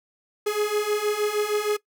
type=beating tone pair; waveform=45% pulse; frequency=415.3 / 421.7 Hz; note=G#4 / G#4; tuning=0 / +26 cents; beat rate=6.4 Hz; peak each=-27 / -24 dBFS; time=0.46-1.77 s; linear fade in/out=10 ms; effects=noise-tail reverb RT60 0.1 s tail -20 dB re dry